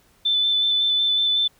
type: tone with vibrato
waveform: sine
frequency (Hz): 3520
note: A7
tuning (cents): 0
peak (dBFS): -17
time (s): 0.25-1.48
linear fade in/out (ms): 10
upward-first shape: square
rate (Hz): 5.4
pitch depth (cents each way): 12
effects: pink hiss -59 dBFS RMS until 1.59 s